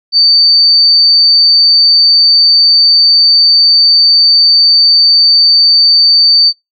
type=tone; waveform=sine; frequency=4582 Hz; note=D8; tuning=44 cents flat; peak=-3 dBFS; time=0.12-6.53 s; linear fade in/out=50 ms; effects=noise-tail reverb RT60 0.2 s tail -25 dB re dry + MP3 96 kbps